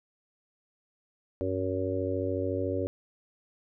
harmonic tone with a mistuned harmonic, 93.8 Hz, F#2, 24 cents sharp, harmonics 1 / 3 / 4 / 5 / 6, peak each -34 / -34 / -34 / -34 / -34 dBFS, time 1.41-2.87 s, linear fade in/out 0 ms, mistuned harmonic 1, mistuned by +19 cents, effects none

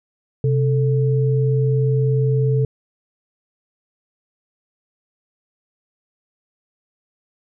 sine tone pair together, 131.53 / 440 Hz, C3 / A4, +9 / 0 cents, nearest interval octave + major sixth, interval 2091 cents, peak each -15 / -22 dBFS, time 0.44-2.65 s, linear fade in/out 2 ms, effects none

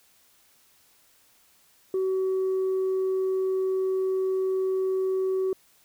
sine tone, 378.1 Hz, F#4, 38 cents sharp, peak -21 dBFS, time 1.94-5.53 s, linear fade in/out 2 ms, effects tanh soft clip ceiling -21 dBFS + white hiss -61 dBFS RMS until 5.84 s

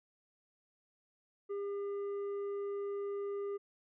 triangle tone with tanh clipping, 402.2 Hz, G4, 44 cents sharp, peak -37 dBFS, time 1.49-3.58 s, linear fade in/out 20 ms, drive 10 dB, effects none

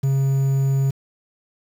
triangle tone with quantisation, 136 Hz, C#3, 33 cents flat, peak -14 dBFS, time 0.03-0.91 s, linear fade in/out 10 ms, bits 7, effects none

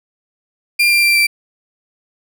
35% pulse tone with pitch steps, 2394 / 2377 / 2361 / 2345 Hz, D7 / D7 / D7 / D7, +33 / +20 / +9 / -3 cents, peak -8 dBFS, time 0.79-1.27 s, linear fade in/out 10 ms, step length 120 ms, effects none

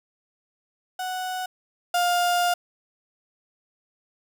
35% pulse tone pair in turn, 740 / 705.2 Hz, F#5 / F5, 0 / +17 cents, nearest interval minor second, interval 83 cents, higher first, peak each -26 / -18 dBFS, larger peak second, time 0.99-1.46 / 1.94-2.54 s, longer second, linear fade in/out 5 ms, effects none

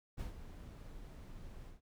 brown noise with ADSR envelope, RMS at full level -39 dBFS, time 0.17-1.81 s, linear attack 29 ms, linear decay 120 ms, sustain -11 dB, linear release 140 ms, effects none

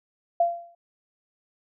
sine tone with exponential decay, 687 Hz, F5, 29 cents flat, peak -15 dBFS, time 0.4-0.75 s, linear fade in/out 5 ms, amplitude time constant 75 ms, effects none

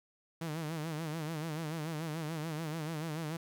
sawtooth tone with vibrato, 158.1 Hz, D#3, 28 cents sharp, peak -32 dBFS, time 0.41-3.37 s, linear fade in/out 5 ms, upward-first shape sine, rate 6.9 Hz, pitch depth 100 cents each way, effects 12-bit

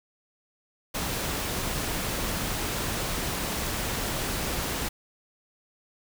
pink noise, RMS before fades -30 dBFS, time 0.94-4.89 s, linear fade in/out 10 ms, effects none

